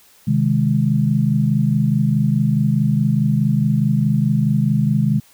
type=chord; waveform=sine; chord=Ab major; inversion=first; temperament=equal; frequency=130.81 / 155.56 / 207.7 Hz; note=C3 / Eb3 / Ab3; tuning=0 / 0 / 0 cents; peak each=-18 dBFS; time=0.27-5.2 s; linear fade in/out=10 ms; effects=white hiss -51 dBFS RMS until 5.33 s